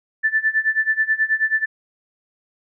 sine tone with tremolo, 1760 Hz, A6, in tune, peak -13 dBFS, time 0.23-1.66 s, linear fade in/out 20 ms, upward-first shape sine, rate 9.3 Hz, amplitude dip 90%, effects none

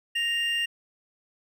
triangle tone pair together, 1864.7 / 2798 Hz, A#6 / F7, 0 / +3 cents, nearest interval perfect fifth, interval 703 cents, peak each -28 / -24 dBFS, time 0.15-0.66 s, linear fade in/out 10 ms, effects none

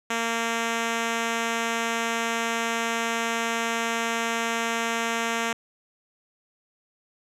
5% pulse tone, 230 Hz, A#3, 23 cents flat, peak -13 dBFS, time 0.1-5.53 s, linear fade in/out 5 ms, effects low-pass 9000 Hz 12 dB/octave

